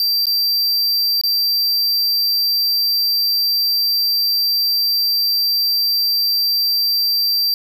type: tone with dropouts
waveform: square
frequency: 4699 Hz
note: D8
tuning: in tune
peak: -15 dBFS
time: 0-7.54 s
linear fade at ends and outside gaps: 1 ms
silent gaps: 0.256-0.268 / 1.213-1.236 s
effects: none